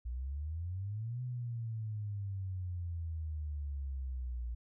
sine exponential two-way sweep, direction up then down, 58.27 to 126.2 to 58.27 Hz, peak -36 dBFS, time 0.05-4.55 s, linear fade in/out 10 ms, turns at 1.22 s, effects none

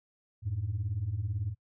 sine beating tone pair, 89.5 / 107.5 Hz, F2 / A2, +43 / -40 cents, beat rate 18 Hz, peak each -34 / -31 dBFS, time 0.42-1.55 s, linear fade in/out 50 ms, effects noise-tail reverb RT60 0.1 s tail -24 dB re dry + tanh soft clip ceiling -25 dBFS

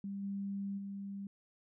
sine tone with level steps, 198.3 Hz, G3, 20 cents sharp, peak -38 / -36 / -40 dBFS, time 0.04-1.27 s, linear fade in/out 2 ms, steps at 0.22 / 0.77 s, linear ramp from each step 20 ms, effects none

